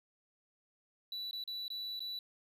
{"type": "tone with dropouts", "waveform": "triangle", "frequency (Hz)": 3951, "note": "B7", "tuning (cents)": 0, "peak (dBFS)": -37, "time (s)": [1.12, 2.19], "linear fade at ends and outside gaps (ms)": 2, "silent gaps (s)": [[1.311, 1.33], [1.439, 1.476], [1.681, 1.702], [1.994, 2.004]], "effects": []}